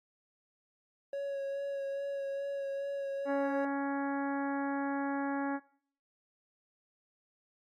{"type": "tone with vibrato", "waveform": "triangle", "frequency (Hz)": 555, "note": "C#5", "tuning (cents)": 2, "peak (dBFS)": -32, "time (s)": [1.13, 3.65], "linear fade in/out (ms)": 2, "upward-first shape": "sine", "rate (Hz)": 2.4, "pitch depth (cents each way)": 17}
{"type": "harmonic tone", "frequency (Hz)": 278.6, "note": "C#4", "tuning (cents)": 9, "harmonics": [1, 2, 3, 4, 5, 6, 7, 8], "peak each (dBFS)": [-33, -41, -38, -44, -46, -44, -53, -57], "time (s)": [3.25, 5.6], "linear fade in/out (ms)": 50}
{"effects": ["noise-tail reverb RT60 0.5 s tail -19 dB re dry", "AAC 64 kbps"]}